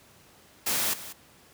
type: noise with echo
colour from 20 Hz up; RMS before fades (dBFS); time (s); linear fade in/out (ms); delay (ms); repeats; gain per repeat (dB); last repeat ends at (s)
white; -27; 0.66-0.94; 10; 190; 1; -14; 1.13
effects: pink hiss -56 dBFS RMS until 1.53 s + high-pass 80 Hz 12 dB/octave